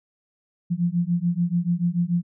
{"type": "beating tone pair", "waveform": "sine", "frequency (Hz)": [170.2, 177.1], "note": ["F3", "F3"], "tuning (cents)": [-44, 24], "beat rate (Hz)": 6.9, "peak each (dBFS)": -23, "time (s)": [0.7, 2.23], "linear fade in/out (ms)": 20, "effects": []}